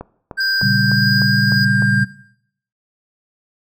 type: click train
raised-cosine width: 1 ms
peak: -15 dBFS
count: 7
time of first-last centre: 0.01-1.823 s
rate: 3.31 Hz
type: tone with pitch glide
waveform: triangle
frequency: 1568 to 1597.3 Hz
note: G6 to G6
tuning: 0 to +32 cents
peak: -15 dBFS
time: 0.37-2.05 s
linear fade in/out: 20 ms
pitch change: +32 cents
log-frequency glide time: 0.7-1.34 s
type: tone with tremolo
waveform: triangle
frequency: 4922 Hz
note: D#8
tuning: 20 cents flat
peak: -17 dBFS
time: 0.4-1.65 s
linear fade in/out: 5 ms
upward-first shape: sine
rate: 1.7 Hz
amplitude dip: 35%
type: chord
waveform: sine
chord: G diminished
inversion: first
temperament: equal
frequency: 116.54 / 138.59 / 196 Hz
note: Bb2 / Db3 / G3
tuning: 0 / 0 / 0 cents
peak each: -19 dBFS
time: 0.62-2.05 s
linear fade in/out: 10 ms
effects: noise-tail reverb RT60 0.7 s tail -17 dB re dry